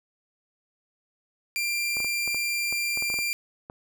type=tone; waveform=sawtooth; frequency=2377 Hz; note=D7; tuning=20 cents sharp; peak=-22 dBFS; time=1.56-3.33 s; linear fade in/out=0 ms
type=clicks; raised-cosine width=1 ms; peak=-25 dBFS; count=12; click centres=1.969 / 2.003 / 2.046 / 2.277 / 2.346 / 2.726 / 2.974 / 3.024 / 3.101 / 3.141 / 3.189 / 3.699 s
effects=none